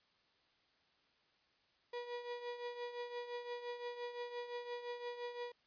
35% pulse tone with tremolo, 483.5 Hz, B4, 37 cents flat, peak -38 dBFS, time 1.93-5.52 s, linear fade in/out 5 ms, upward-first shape triangle, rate 5.8 Hz, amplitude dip 70%, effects white hiss -74 dBFS RMS until 5.66 s + resampled to 11025 Hz

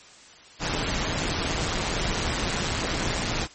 pink noise with amplitude modulation, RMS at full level -24 dBFS, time 0.59-3.48 s, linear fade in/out 50 ms, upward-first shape sine, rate 170 Hz, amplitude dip 60%, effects white hiss -49 dBFS RMS until 3.54 s + MP3 32 kbps

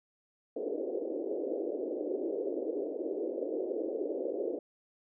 pink band-pass noise, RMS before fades -35 dBFS, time 0.56-4.59 s, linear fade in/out 5 ms, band 310 to 550 Hz, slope 48 dB/octave, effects none

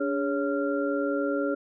sine tone cluster, 287.1 / 411.1 / 557 / 1385 Hz, D4 / G#4 / C#5 / F6, -39 / -18 / +8 / -15 cents, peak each -28 / -31 / -29 / -34 dBFS, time 0-1.55 s, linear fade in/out 10 ms, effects none

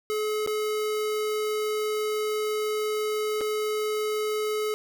square tone with dropouts, 427 Hz, G#4, 48 cents sharp, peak -26 dBFS, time 0.1-4.74 s, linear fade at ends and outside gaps 0 ms, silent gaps 0.463-0.474 / 3.409-3.413 s, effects none

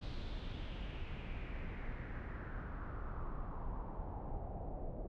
brown noise with low-pass filter sweep, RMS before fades -43 dBFS, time 0.01-5.08 s, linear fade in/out 20 ms, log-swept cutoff 4100 to 610 Hz, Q 3.5, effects none

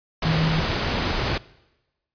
sine tone in noise, 160 Hz, D#3, 49 cents sharp, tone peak -20 dBFS, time 0.25-0.6 s, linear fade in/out 5 ms, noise pink, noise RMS -24 dBFS, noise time 0.22-1.38 s, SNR +1 dB, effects noise-tail reverb RT60 1.0 s tail -21 dB re dry + resampled to 11025 Hz

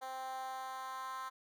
10% pulse tone with high-pass filter sweep, 261.6 Hz, C4, in tune, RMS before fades -43 dBFS, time 0.01-1.3 s, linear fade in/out 20 ms, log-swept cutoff 680 to 1100 Hz, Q 4.3, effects none

